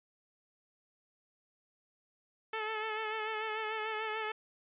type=tone with vibrato; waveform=10% pulse; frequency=435.3 Hz; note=A4; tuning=19 cents flat; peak=-26 dBFS; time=2.53-4.32 s; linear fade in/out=5 ms; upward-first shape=sine; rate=6.8 Hz; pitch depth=34 cents each way; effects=resampled to 8000 Hz